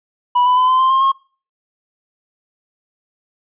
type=tone with pitch steps; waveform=triangle; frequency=982 / 997.4 / 1013.1 / 1029 / 1045.2 / 1061.6 / 1078.3 Hz; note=B5 / B5 / B5 / C6 / C6 / C6 / C#6; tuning=-10 / +17 / +44 / -29 / -2 / +25 / -48 cents; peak=-9 dBFS; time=0.35-1.12 s; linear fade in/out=10 ms; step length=110 ms; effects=noise-tail reverb RT60 0.4 s tail -23 dB re dry + resampled to 8000 Hz